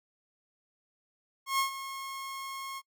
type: tone with ADSR envelope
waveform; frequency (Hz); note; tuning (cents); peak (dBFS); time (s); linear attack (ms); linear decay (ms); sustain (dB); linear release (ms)
sawtooth; 1083; C#6; -41; -21; 1.46-2.82; 130; 110; -13; 45
effects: noise-tail reverb RT60 0.1 s tail -24 dB re dry